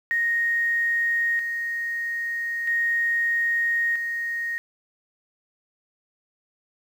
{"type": "tone with tremolo", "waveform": "sine", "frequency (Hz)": 1864.7, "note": "A#6", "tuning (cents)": 0, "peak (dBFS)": -20, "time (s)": [0.11, 4.58], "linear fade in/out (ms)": 0, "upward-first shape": "square", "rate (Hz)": 0.39, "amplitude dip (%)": 45, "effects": ["8-bit"]}